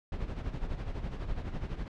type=noise with tremolo; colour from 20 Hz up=brown; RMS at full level=-33 dBFS; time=0.12-1.88 s; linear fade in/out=2 ms; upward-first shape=sine; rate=12 Hz; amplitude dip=65%; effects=low-pass 4000 Hz 12 dB/octave